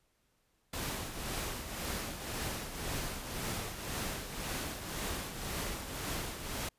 pink noise with tremolo, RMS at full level -36 dBFS, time 0.73-6.69 s, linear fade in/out 5 ms, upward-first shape triangle, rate 1.9 Hz, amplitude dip 60%, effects pink hiss -75 dBFS RMS until 6.78 s + resampled to 32000 Hz

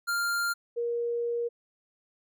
square / sine tone pair in turn, 1396.9 / 472.5 Hz, F6 / A#4, 0 / +23 cents, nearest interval octave + perfect fifth, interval 1877 cents, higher first, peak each -27 dBFS, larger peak neither, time 0.07-0.54 / 0.76-1.49 s, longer second, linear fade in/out 20 ms, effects none

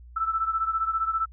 sine beating tone pair, 1318 / 1333 Hz, E6 / E6, -1 / +19 cents, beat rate 15 Hz, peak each -25 / -29 dBFS, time 0.16-1.26 s, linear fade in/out 10 ms, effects added 60 Hz sine -44 dBFS peak until 1.32 s

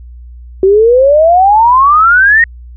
sine exponential sweep, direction up, 373.7 to 1889 Hz, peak -3 dBFS, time 0.63-2.44 s, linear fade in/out 2 ms, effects added 60 Hz sine -28 dBFS peak until 2.76 s

